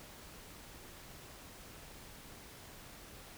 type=silence; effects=pink hiss -53 dBFS RMS until 3.37 s